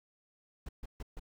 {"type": "noise bursts", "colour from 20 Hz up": "brown", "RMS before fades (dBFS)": -41, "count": 4, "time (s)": [0.66, 1.196], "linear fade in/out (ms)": 5, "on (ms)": 29, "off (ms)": 140, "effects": []}